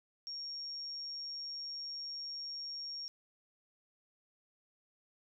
sine tone, 5550 Hz, F8, 12 cents flat, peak -40 dBFS, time 0.27-3.08 s, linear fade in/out 0 ms, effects none

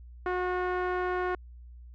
sawtooth tone with low-pass filter, 362.9 Hz, F#4, 34 cents flat, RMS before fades -30 dBFS, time 0.26-1.35 s, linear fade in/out 2 ms, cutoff 1500 Hz, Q 1.8, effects added 60 Hz sine -45 dBFS peak until 1.94 s

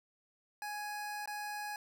25% pulse tone with dropouts, 833 Hz, G#5, 5 cents sharp, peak -35 dBFS, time 0.62-1.76 s, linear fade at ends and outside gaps 1 ms, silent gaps 1.258-1.275 s, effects none

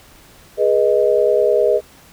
sine chord, G# minor, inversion none, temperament equal with one note detuned, 415.3 / 485.1 / 622.3 Hz, G#4 / B4 / D#5, 0 / -31 / 0 cents, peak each -16 dBFS, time 0.57-1.81 s, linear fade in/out 50 ms, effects pink hiss -46 dBFS RMS until 2.12 s

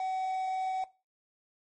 triangle tone with quantisation, 754 Hz, F#5, 32 cents sharp, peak -28 dBFS, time 0-0.84 s, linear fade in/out 2 ms, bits 8, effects noise-tail reverb RT60 0.3 s tail -19 dB re dry + MP3 32 kbps

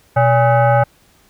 sine tone with frequency modulation, 123.47 Hz, B2, in tune, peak -9 dBFS, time 0.16-0.84 s, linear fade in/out 10 ms, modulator 696 Hz, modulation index 1.4, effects pink hiss -53 dBFS RMS until 1.29 s

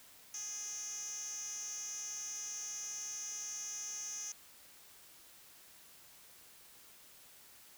10% pulse tone with band-pass filter, 415.3 Hz, G#4, in tune, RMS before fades -43 dBFS, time 0.34-4.32 s, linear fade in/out 2 ms, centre 6300 Hz, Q 9.9, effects white hiss -59 dBFS RMS until 7.77 s

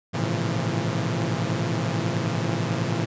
sawtooth tone cluster, 106.8 / 116.1 / 134.3 / 162.2 / 173 Hz, G#2 / A#2 / C3 / E3 / F3, +49 / -7 / +46 / -28 / -16 cents, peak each -26 dBFS, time 0.13-3.06 s, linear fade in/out 20 ms, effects resampled to 16000 Hz

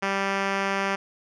5% pulse tone with low-pass filter, 196 Hz, G3, in tune, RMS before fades -26 dBFS, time 0.02-0.96 s, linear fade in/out 10 ms, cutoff 4000 Hz, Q 0.75, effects none

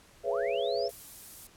sine chord, C# minor seventh, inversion second, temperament equal with one note detuned, 415.3 / 493.9 / 554.4 / 673.9 Hz, G#4 / B4 / C#5 / E5, 0 / 0 / 0 / +38 cents, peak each -33 dBFS, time 0.23-0.91 s, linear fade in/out 50 ms
sine linear sweep, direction up, 392 to 5400 Hz, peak -39 dBFS, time 0.26-0.88 s, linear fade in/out 2 ms
violet noise, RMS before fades -43 dBFS, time 0.89-1.47 s, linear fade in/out 2 ms
effects pink hiss -58 dBFS RMS until 1.56 s + low-pass 12000 Hz 12 dB/octave

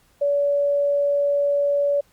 sine tone, 571 Hz, D5, 49 cents flat, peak -17 dBFS, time 0.21-2.01 s, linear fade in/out 10 ms, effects pink hiss -60 dBFS RMS until 2.12 s + Opus 48 kbps

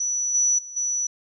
sine tone with level steps, 5920 Hz, F#8, in tune, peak -22 / -17 / -35 / -22 dBFS, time 0-1.07 s, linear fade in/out 5 ms, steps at 0.34 / 0.58 / 0.76 s, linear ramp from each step 10 ms, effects none

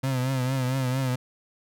35% pulse tone with vibrato, 130 Hz, C3, 11 cents flat, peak -22 dBFS, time 0.03-1.16 s, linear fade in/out 10 ms, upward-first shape triangle, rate 4.4 Hz, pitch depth 79 cents each way, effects none

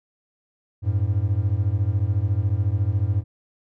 triangle beating tone pair, 93.1 / 107.1 Hz, F#2 / A2, +11 / -46 cents, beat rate 14 Hz, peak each -20 dBFS, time 0.82-3.24 s, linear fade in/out 50 ms, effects none

